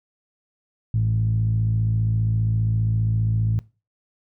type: tone with low-pass filter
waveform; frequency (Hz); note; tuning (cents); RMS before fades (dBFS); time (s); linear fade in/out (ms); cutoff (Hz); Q
10% pulse; 55; A1; 0; -21; 0.94-3.59; 0; 120; 6.9
effects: noise-tail reverb RT60 0.3 s tail -20 dB re dry